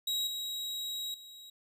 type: tone with level steps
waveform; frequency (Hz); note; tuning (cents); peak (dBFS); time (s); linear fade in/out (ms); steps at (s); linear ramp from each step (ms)
40% pulse; 3832; A#7; +47; -29 / -34 / -47; 0.07-1.5; 5; 0.27 / 1.14; 2
effects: none